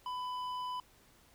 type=tone with hard clipping; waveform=sine; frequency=999 Hz; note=B5; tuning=20 cents sharp; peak=-38 dBFS; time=0.06-0.8 s; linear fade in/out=2 ms; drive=8 dB; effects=pink hiss -64 dBFS RMS until 1.34 s